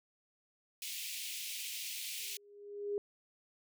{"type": "high-pass noise", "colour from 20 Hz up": "pink", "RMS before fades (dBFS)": -42, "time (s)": [0.82, 2.37], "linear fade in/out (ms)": 2, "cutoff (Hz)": 2300, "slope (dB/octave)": 48}
{"type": "tone with exponential growth", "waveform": "sine", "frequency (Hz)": 408.4, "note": "G#4", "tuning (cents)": -29, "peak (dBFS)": -31, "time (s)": [2.19, 2.98], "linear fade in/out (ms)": 1, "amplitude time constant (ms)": 170}
{"effects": []}